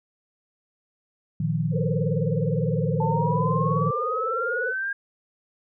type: chord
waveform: sine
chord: Bb suspended fourth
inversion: none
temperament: just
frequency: 116.54 / 155.39 / 174.81 Hz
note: Bb2 / Eb3 / F3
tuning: 0 / -2 / +2 cents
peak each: -28 / -24 / -28 dBFS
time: 1.4-3.91 s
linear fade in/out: 5 ms
type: tone with vibrato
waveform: sine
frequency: 484.2 Hz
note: B4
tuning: 34 cents flat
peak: -27 dBFS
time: 1.71-4.74 s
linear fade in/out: 50 ms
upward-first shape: sine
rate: 20 Hz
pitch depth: 160 cents each way
type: exponential sweep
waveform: sine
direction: up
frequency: 878 to 1624 Hz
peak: -25 dBFS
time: 3-4.93 s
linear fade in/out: 5 ms
effects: none